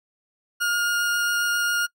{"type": "tone with vibrato", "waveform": "40% pulse", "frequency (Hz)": 1422, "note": "F6", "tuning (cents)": 31, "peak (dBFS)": -20, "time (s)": [0.6, 1.87], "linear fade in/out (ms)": 20, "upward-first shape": "sine", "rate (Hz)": 7.4, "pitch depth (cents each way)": 8, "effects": ["noise-tail reverb RT60 0.1 s tail -25 dB re dry"]}